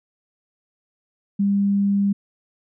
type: tone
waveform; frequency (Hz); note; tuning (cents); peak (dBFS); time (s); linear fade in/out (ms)
sine; 200; G3; +35; -16; 1.39-2.13; 10
effects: none